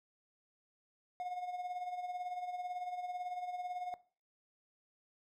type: tone with tremolo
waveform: triangle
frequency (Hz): 721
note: F#5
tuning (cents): -45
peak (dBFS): -34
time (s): 1.2-3.94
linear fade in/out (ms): 0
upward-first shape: sine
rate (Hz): 18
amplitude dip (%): 60
effects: noise-tail reverb RT60 0.4 s tail -19 dB re dry